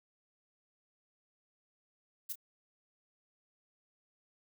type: noise with echo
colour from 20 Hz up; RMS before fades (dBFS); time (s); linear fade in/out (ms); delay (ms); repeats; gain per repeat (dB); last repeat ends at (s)
violet; -38; 2.29-2.33; 10; 27; 1; -10; 2.357
effects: none